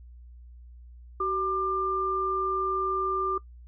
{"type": "tone pair together", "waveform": "sine", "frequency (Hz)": [379.9, 1193.3], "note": ["F#4", "D6"], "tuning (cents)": [46, 27], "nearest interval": "octave + minor sixth", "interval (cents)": 1981, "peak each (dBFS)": [-30, -26], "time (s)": [1.2, 3.38], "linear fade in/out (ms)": 5, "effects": ["noise-tail reverb RT60 0.1 s tail -20 dB re dry", "added 60 Hz sine -45 dBFS peak until 3.67 s"]}